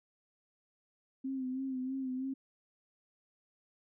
sine tone with vibrato, 261.6 Hz, C4, in tune, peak -34 dBFS, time 1.24-2.34 s, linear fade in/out 10 ms, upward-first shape sine, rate 3.1 Hz, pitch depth 46 cents each way, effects none

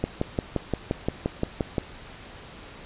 click train, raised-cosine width 2 ms, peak -10 dBFS, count 11, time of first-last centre 0.04-1.782 s, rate 5.74 Hz, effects pink hiss -44 dBFS RMS until 2.85 s + resampled to 8000 Hz

